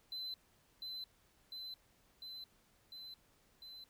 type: tone with echo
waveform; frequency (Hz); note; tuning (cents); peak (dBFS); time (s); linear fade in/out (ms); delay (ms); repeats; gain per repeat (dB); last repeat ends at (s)
triangle; 4045; B7; +41; -39; 0.12-0.34; 2; 700; 5; -2; 3.84
effects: tanh soft clip ceiling -35 dBFS + pink hiss -71 dBFS RMS until 3.89 s